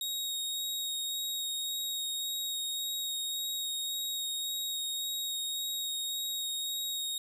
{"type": "tone with vibrato", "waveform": "sawtooth", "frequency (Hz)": 3763, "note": "A#7", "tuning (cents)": 16, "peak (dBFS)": -30, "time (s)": [0.01, 7.18], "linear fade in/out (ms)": 2, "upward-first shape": "sine", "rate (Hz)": 1.8, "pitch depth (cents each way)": 10, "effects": []}